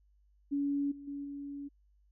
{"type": "tone with level steps", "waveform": "sine", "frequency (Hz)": 283.1, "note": "C#4", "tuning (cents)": 37, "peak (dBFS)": [-29, -45, -37, -39], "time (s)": [0.51, 1.69], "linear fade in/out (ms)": 20, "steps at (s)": [0.91, 1.07, 1.24], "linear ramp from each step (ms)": 10, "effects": ["added 50 Hz sine -64 dBFS peak until 2.11 s"]}